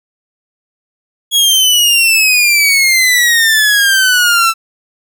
sawtooth exponential sweep, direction down, 3347 to 1324 Hz, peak -4 dBFS, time 1.31-4.54 s, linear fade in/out 50 ms, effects none

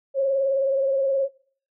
sine tone with vibrato, 543 Hz, C#5, 36 cents flat, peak -18 dBFS, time 0.14-1.29 s, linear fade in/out 50 ms, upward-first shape triangle, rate 19 Hz, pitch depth 44 cents each way, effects noise-tail reverb RT60 0.5 s tail -23 dB re dry

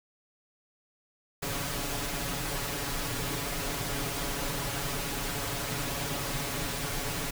pink noise with comb filter, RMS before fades -33 dBFS, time 1.42-7.31 s, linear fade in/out 10 ms, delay 7.1 ms, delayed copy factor +1, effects none

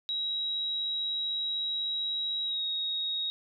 sine tone with pitch glide, 3849 to 3768 Hz, B7 to A#7, -45 to +18 cents, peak -29 dBFS, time 0.09-3.3 s, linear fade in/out 0 ms, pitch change -37 cents, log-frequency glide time 2.44-2.62 s, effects none

